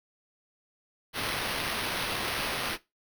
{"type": "noise with sample-and-hold", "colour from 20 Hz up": "white", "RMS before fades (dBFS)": -32, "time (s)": [1.13, 2.78], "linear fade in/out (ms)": 50, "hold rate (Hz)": 7350, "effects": ["noise-tail reverb RT60 0.2 s tail -17 dB re dry"]}